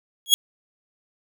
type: tone with exponential growth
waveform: sawtooth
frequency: 3317 Hz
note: G#7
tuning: 3 cents flat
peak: -4 dBFS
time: 0.26-0.34 s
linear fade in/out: 0 ms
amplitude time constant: 16 ms
effects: none